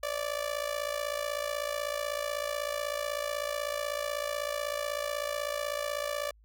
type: tone with amplitude modulation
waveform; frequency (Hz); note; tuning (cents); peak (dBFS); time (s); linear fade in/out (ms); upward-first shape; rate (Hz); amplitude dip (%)
sawtooth; 583; D5; -13; -24; 0.03-6.31; 5; sine; 56.1; 80
effects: added 53 Hz sine -57 dBFS peak until 6.44 s